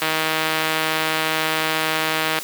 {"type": "click train", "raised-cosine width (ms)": 0.3, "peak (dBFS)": -4, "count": 375, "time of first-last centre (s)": [0.02, 2.387], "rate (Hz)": 158, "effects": ["white hiss -32 dBFS RMS until 2.43 s", "high-pass 200 Hz 12 dB/octave"]}